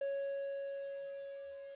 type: tone with level ramp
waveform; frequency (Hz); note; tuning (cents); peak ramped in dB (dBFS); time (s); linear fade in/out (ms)
triangle; 554.4; C#5; 0; -32 to -45; 0.01-1.75; 5
effects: resampled to 8000 Hz + 11-bit